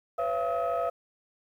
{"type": "tone cluster", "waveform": "sine", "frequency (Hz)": [501, 553, 679, 1276], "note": ["B4", "C#5", "F5", "D#6"], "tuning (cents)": [25, -4, -49, 43], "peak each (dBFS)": [-32, -33, -27, -32], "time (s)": [0.18, 0.9], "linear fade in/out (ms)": 10, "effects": ["tanh soft clip ceiling -21 dBFS", "10-bit"]}